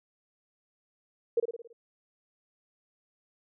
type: tone with echo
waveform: sine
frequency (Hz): 466.2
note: A#4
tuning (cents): 0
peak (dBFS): -21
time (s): 1.37-1.4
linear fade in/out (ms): 5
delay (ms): 55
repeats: 6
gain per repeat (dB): -5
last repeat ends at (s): 1.73
effects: none